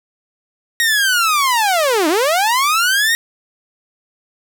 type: linear two-way sweep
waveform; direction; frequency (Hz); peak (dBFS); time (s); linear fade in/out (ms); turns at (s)
sawtooth; down then up; 1890 to 293.7 to 1890; -9; 0.8-3.15; 0; 2.08
effects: none